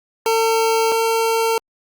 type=tone pair in turn; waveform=25% pulse; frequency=450 / 452.9 Hz; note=A4 / A#4; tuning=+39 / -50 cents; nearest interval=unison; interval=11 cents; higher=second; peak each=-11 / -12 dBFS; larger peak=first; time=0.26-0.92 / 0.92-1.58 s; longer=neither; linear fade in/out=2 ms; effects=Opus 48 kbps